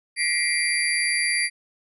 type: tone cluster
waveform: sine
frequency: 1932 / 2089 / 2354 / 4686 / 10100 Hz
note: B6 / C7 / D7 / D8 / D#9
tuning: -39 / -3 / +3 / -5 / +25 cents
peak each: -27 dBFS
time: 0.16-1.5 s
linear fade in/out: 50 ms
effects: none